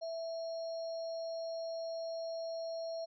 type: tone with sample-and-hold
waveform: sine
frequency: 659.3 Hz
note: E5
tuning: in tune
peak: -37 dBFS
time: 0.01-3.06 s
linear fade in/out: 20 ms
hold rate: 4900 Hz
effects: resampled to 16000 Hz